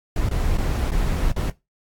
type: noise with dropouts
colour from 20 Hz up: brown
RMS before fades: -21 dBFS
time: 0.16-1.5 s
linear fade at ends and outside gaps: 2 ms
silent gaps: 0.289-0.311 / 0.573-0.583 / 0.906-0.917 / 1.318-1.362 s
effects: noise-tail reverb RT60 0.2 s tail -17 dB re dry + AAC 64 kbps